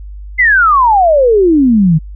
sine exponential sweep, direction down, 2093 to 150 Hz, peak -5 dBFS, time 0.38-1.99 s, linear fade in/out 20 ms, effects added 50 Hz sine -25 dBFS peak until 2.15 s

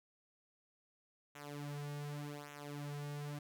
sawtooth tone with flanger, 145.6 Hz, D3, 15 cents flat, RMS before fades -45 dBFS, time 1.35-3.39 s, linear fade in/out 5 ms, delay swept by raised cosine 0.21 to 3.91 ms, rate 0.86 Hz, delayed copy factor -0.85, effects none

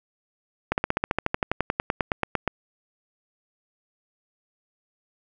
slowing click train, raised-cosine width 0.5 ms, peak -7 dBFS, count 21, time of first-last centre 0.72-2.477 s, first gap 59 ms, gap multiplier 1.04, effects none

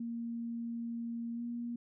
sine tone with pitch glide, 233.1 to 237.4 Hz, A#3 to A#3, 0 to +32 cents, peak -36 dBFS, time 0-1.76 s, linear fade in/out 5 ms, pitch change +32 cents, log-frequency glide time 1.34-1.42 s, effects none

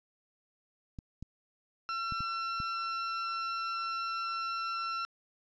clicks, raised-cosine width 5 ms, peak -29 dBFS, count 5, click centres 0.988 / 1.226 / 2.123 / 2.206 / 2.602 s
40% pulse tone, 1351 Hz, E6, 42 cents sharp, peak -32 dBFS, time 1.89-5.05 s, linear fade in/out 0 ms
effects resampled to 16000 Hz + 10-bit

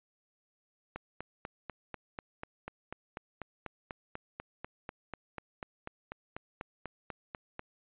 click train, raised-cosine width 0.5 ms, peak -24 dBFS, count 28, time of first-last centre 0.96-7.594 s, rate 4.07 Hz, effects resampled to 8000 Hz

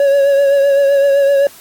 triangle tone with vibrato, 558 Hz, C#5, 11 cents sharp, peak -6 dBFS, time 0-1.47 s, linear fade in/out 2 ms, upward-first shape triangle, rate 7.8 Hz, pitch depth 36 cents each way, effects white hiss -40 dBFS RMS until 1.6 s + AAC 64 kbps

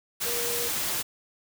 sine tone in noise, 475.1 Hz, A#4, 33 cents sharp, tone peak -33 dBFS, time 0.25-0.69 s, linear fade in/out 20 ms, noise white, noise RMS -29 dBFS, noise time 0.2-1.03 s, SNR -7 dB, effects none

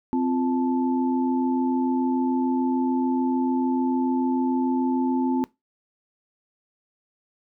sine tone cluster, 259.2 / 346 / 875 Hz, C4 / F4 / A5, -16 / -16 / -10 cents, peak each -21 / -29 / -30 dBFS, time 0.13-5.44 s, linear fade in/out 0 ms, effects noise-tail reverb RT60 0.2 s tail -21 dB re dry

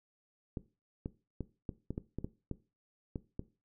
clicks, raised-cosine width 3 ms, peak -24 dBFS, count 11, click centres 0.572 / 1.059 / 1.407 / 1.692 / 1.906 / 1.979 / 2.186 / 2.245 / 2.513 / 3.158 / 3.394 s, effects noise-tail reverb RT60 0.3 s tail -17 dB re dry

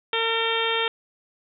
harmonic tone with a mistuned harmonic, 454.4 Hz, A#4, 44 cents flat, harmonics 1 / 2 / 3 / 4 / 5 / 6 / 7 / 8, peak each -27 / -30 / -30 / -31 / -31 / -32 / -28 / -31 dBFS, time 0.13-0.88 s, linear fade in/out 2 ms, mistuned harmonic 5, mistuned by +20 cents, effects none

